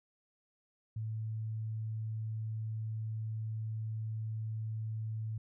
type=tone; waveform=sine; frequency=110 Hz; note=A2; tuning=in tune; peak=-35 dBFS; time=0.96-5.38 s; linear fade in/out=5 ms; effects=none